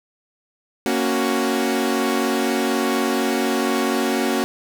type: chord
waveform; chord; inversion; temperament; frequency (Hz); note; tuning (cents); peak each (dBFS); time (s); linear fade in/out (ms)
sawtooth; F# major; first; equal; 233.1 / 277.2 / 370; A#3 / C#4 / F#4; 0 / 0 / 0; -19; 0.86-4.44; 0
effects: none